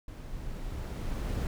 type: noise with level ramp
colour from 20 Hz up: brown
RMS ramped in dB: -42 to -30 dBFS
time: 0.08-1.47 s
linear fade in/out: 2 ms
effects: none